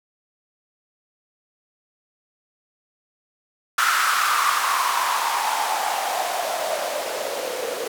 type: noise with band-pass filter sweep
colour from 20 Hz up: blue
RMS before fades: -23 dBFS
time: 3.78-7.88 s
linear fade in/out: 5 ms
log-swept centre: 1400 to 470 Hz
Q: 5.6
effects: none